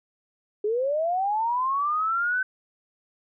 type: linear sweep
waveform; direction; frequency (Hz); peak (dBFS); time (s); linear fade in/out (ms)
sine; up; 405.1 to 1534; -22; 0.64-2.43; 5
effects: none